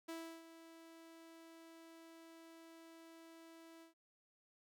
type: tone with ADSR envelope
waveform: sawtooth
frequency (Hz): 328.6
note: E4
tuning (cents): -5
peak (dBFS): -40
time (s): 0.08-3.94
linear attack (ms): 12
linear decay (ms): 330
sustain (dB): -13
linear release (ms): 120
effects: none